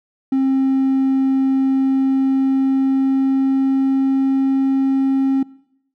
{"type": "tone with pitch glide", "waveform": "triangle", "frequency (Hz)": [266.9, 268.9], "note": ["C4", "C4"], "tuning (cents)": [35, 47], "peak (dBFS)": -11, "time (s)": [0.32, 5.43], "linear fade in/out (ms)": 5, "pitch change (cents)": 12, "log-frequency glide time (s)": [1.49, 4.58], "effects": ["noise-tail reverb RT60 0.8 s tail -24 dB re dry", "tanh soft clip ceiling -7 dBFS"]}